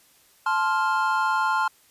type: chord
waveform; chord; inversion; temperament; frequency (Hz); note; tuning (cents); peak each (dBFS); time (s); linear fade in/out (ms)
triangle; F major; first; just; 873.1 / 1047.7 / 1396.9; A5 / C6 / F6; -14 / +2 / 0; -23; 0.46-1.68; 5
effects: white hiss -58 dBFS RMS until 1.9 s + resampled to 32000 Hz